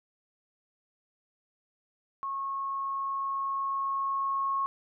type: tone with level ramp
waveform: sine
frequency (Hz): 1093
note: C#6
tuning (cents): -25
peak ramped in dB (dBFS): -31 to -26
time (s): 2.23-4.66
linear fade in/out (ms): 0
effects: none

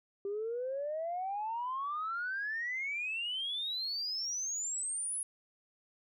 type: exponential sweep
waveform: sine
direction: up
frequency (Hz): 392 to 10548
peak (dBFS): -33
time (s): 0.25-5.23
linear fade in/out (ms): 2
effects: tanh soft clip ceiling -29 dBFS

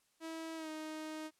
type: tone with pitch glide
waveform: sawtooth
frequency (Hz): 324.3 to 311.6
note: E4 to D#4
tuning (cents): -28 to +3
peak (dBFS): -38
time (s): 0.2-1.31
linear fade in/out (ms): 50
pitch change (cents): -69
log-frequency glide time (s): 0.56-0.69
effects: white hiss -75 dBFS RMS until 1.39 s + low-pass 11000 Hz 12 dB/octave

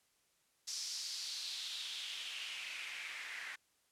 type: noise with band-pass filter sweep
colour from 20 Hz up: white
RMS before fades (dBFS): -44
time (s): 0.67-3.56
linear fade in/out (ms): 10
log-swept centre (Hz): 5600 to 1800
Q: 3.4
effects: white hiss -75 dBFS RMS until 3.91 s + low-pass 11000 Hz 12 dB/octave

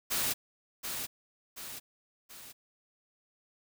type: noise with echo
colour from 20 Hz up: white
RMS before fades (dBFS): -31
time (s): 0.1-0.34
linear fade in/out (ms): 20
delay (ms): 730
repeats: 3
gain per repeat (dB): -6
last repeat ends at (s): 2.53
effects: none

